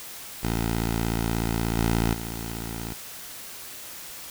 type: tone with level steps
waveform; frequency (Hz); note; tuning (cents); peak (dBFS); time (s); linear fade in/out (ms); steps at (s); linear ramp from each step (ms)
10% pulse; 56.6; A1; +50; -16 / -13 / -24; 0.43-2.94; 5; 1.77 / 2.13; 10
effects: white hiss -40 dBFS RMS until 4.3 s